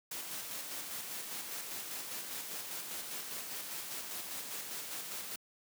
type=noise with tremolo; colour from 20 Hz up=white; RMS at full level=-41 dBFS; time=0.11-5.36 s; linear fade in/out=5 ms; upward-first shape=square; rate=5 Hz; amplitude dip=30%; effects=high-pass 150 Hz 12 dB/octave